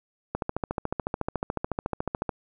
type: click train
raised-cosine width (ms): 1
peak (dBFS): -13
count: 28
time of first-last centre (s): 0.35-2.292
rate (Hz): 13.9
effects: none